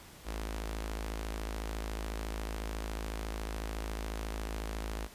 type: tone with notch filter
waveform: sawtooth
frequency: 54 Hz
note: A1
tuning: 32 cents flat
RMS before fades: -38 dBFS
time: 0.24-5.09 s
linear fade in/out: 50 ms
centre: 120 Hz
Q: 0.5
effects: pink hiss -53 dBFS RMS until 5.14 s + resampled to 32000 Hz